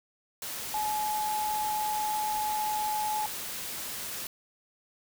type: tone in noise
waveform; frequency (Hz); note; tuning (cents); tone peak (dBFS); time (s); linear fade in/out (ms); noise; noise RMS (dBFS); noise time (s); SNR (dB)
sine; 851; G#5; +42; -28; 0.74-3.26; 2; white; -37; 0.42-4.27; +6
effects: none